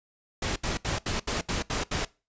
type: noise bursts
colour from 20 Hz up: pink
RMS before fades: -29 dBFS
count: 8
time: 0.42-2.051 s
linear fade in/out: 5 ms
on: 140 ms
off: 73 ms
effects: noise-tail reverb RT60 0.3 s tail -22 dB re dry + resampled to 16000 Hz